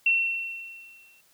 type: tone with exponential decay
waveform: sine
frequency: 2712 Hz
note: E7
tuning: 49 cents sharp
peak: -17 dBFS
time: 0.06-1.21 s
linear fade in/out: 5 ms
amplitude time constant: 250 ms
effects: white hiss -62 dBFS RMS until 1.33 s